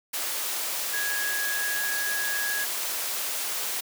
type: tone in noise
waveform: sine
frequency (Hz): 1661.2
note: G#6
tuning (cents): 0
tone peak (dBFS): -28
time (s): 0.93-2.65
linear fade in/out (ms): 10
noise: white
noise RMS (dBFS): -30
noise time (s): 0.13-3.81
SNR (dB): -1
effects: high-pass 400 Hz 12 dB/octave